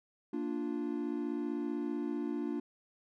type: chord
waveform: triangle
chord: Bb major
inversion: none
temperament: equal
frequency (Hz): 233.1 / 293.7 / 349.2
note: Bb3 / D4 / F4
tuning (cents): 0 / 0 / 0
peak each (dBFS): -37 / -34 / -37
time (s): 0.33-2.6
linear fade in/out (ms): 5
effects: none